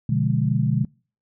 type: chord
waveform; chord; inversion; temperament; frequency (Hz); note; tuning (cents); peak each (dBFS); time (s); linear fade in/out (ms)
sine; B diminished seventh; none; equal; 123.47 / 146.83 / 174.61 / 207.7; B2 / D3 / F3 / Ab3; 0 / 0 / 0 / 0; -22 / -22 / -27 / -25; 0.09-0.85; 5
effects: noise-tail reverb RT60 0.4 s tail -26 dB re dry